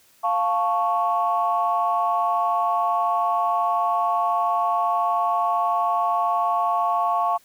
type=chord; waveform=sine; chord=F augmented; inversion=none; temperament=equal; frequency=698.5 / 880 / 1108.7 Hz; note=F5 / A5 / C#6; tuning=0 / 0 / 0 cents; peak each=-22 / -25 / -22 dBFS; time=0.23-7.38 s; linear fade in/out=20 ms; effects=tanh soft clip ceiling -10 dBFS + white hiss -57 dBFS RMS until 7.44 s